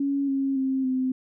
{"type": "tone with pitch steps", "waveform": "sine", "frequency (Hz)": [279, 272, 265.2, 258.5], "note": ["C#4", "C#4", "C4", "C4"], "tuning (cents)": [11, -33, 23, -21], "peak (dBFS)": -22, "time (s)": [0, 1.12], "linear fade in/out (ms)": 5, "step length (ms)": 280, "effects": []}